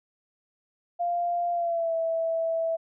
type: tone with pitch glide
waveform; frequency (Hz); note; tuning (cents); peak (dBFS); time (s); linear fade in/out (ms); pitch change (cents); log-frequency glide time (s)
sine; 696 to 656.9; F5 to E5; -6 to -6; -24; 0.99-2.77; 20; -100; 1.52-1.94
effects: none